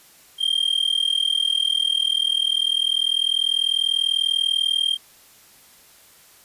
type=tone with amplitude modulation; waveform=triangle; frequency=3189 Hz; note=G7; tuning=29 cents sharp; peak=-13 dBFS; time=0.38-4.98 s; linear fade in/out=50 ms; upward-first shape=sine; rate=40.2 Hz; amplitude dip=95%; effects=white hiss -51 dBFS RMS until 6.44 s + resampled to 32000 Hz